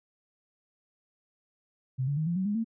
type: tone with pitch steps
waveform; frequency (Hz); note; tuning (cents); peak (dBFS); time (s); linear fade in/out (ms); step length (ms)
sine; 130 / 142.59 / 156.39 / 171.54 / 188.15 / 206.4 / 226.3; C3 / C#3 / D#3 / F3 / F#3 / G#3 / A3; -11 / +49 / +9 / -31 / +29 / -10 / +49; -26; 1.98-2.645; 20; 95
effects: none